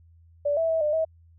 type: tone with pitch steps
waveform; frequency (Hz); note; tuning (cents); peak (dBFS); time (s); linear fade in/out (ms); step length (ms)
sine; 580 / 655 / 648 / 601 / 642; D5 / E5 / E5 / D5 / E5; -22 / -11 / -30 / +40 / -46; -21; 0.45-1.05; 10; 120
effects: added 83 Hz sine -52 dBFS peak until 1.38 s